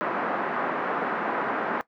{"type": "band-pass noise", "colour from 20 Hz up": "white", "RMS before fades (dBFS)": -28, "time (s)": [0.01, 1.81], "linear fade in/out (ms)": 0, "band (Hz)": [200, 1500], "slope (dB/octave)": 24, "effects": ["noise-tail reverb RT60 0.1 s tail -17 dB re dry"]}